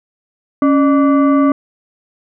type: tone with frequency modulation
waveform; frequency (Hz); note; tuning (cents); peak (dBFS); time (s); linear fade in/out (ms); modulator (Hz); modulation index
sine; 277.2; C#4; 0; -8; 0.62-1.52; 2; 882; 0.66
effects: none